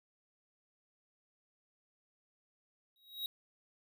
square tone with exponential growth, 3815 Hz, A#7, 39 cents sharp, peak -34 dBFS, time 2.96-3.26 s, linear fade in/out 1 ms, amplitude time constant 65 ms, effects none

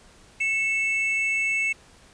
triangle tone pair together, 2203 / 2647 Hz, C#7 / E7, -11 / +7 cents, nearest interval minor third, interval 318 cents, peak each -23 dBFS, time 0.4-1.73 s, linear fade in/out 10 ms, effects pink hiss -53 dBFS RMS until 2.13 s + resampled to 22050 Hz

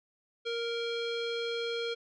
square tone with low-pass filter, 466.2 Hz, A#4, in tune, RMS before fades -34 dBFS, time 0.45-1.95 s, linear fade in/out 20 ms, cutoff 3700 Hz, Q 4.3, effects none

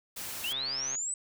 white noise, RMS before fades -39 dBFS, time 0.16-0.53 s, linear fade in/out 10 ms
sine linear sweep, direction up, 2637 to 8150 Hz, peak -31 dBFS, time 0.44-1.14 s, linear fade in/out 2 ms
click train, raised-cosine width 0.3 ms, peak -27 dBFS, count 59, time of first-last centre 0.52-0.953 s, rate 134 Hz
effects none

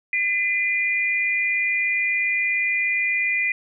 sine tone pair together, 2025 / 2408 Hz, B6 / D7, +43 / +43 cents, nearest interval minor third, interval 300 cents, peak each -22 dBFS, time 0.13-3.52 s, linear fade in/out 2 ms, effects none

